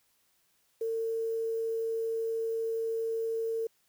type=tone with quantisation; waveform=sine; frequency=452.1 Hz; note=A4; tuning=47 cents sharp; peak=-29 dBFS; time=0.81-3.67 s; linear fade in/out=5 ms; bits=9; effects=white hiss -71 dBFS RMS until 3.88 s